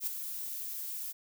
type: noise with ADSR envelope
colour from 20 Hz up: violet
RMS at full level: -31 dBFS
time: 0-1.13 s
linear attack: 72 ms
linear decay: 4 ms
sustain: -8 dB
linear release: 23 ms
effects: none